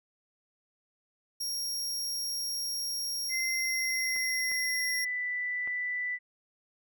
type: tone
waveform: sawtooth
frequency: 5588 Hz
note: F8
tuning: in tune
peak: -29 dBFS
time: 1.4-5.05 s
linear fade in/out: 10 ms
type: tone with pitch glide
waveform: sine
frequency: 2072 to 1981.9 Hz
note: C7 to B6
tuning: -17 to +6 cents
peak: -30 dBFS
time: 3.29-6.19 s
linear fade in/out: 50 ms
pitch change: -77 cents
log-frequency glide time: 3.57-5.26 s
type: clicks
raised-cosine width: 0.5 ms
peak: -32 dBFS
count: 3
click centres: 4.163 / 4.516 / 5.675 s
effects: none